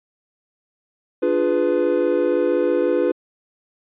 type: chord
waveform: triangle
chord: D diminished seventh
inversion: none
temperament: equal with one note detuned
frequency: 293.7 / 349.2 / 415.3 / 499 Hz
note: D4 / F4 / Ab4 / Cb5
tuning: 0 / 0 / 0 / +18 cents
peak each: -22 / -19 / -22 / -18 dBFS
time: 1.22-3.12 s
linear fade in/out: 10 ms
effects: resampled to 8000 Hz